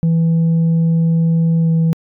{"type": "tone with pitch glide", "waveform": "sine", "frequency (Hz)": [164.81, 163.29], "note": ["E3", "E3"], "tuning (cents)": [0, -16], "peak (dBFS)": -8, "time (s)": [0.03, 1.93], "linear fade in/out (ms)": 0, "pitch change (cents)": -16, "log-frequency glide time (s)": [1.6, 1.7], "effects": ["tanh soft clip ceiling -10 dBFS"]}